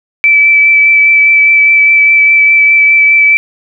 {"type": "tone with vibrato", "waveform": "sine", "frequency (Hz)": 2314, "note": "D7", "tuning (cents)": -26, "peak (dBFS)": -3, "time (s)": [0.24, 3.37], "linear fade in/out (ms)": 0, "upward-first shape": "triangle", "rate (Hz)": 4.9, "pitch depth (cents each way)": 16, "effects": []}